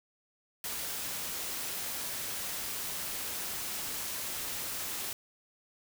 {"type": "noise", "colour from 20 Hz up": "white", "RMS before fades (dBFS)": -37, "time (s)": [0.64, 5.13], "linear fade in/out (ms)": 2, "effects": []}